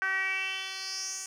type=tone with band-pass filter sweep; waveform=10% pulse; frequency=382.2 Hz; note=G4; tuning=44 cents flat; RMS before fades=-33 dBFS; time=0.02-1.26 s; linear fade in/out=0 ms; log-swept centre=1600 to 7500 Hz; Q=4.7; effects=none